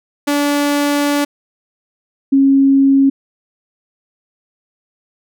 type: tone pair in turn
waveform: sawtooth / sine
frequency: 288.6 / 273.1 Hz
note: D4 / C#4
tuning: -30 / -26 cents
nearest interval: minor second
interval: 96 cents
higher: first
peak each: -9 / -7 dBFS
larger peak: second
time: 0.27-1.25 / 2.32-3.1 s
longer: first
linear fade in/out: 10 ms
effects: none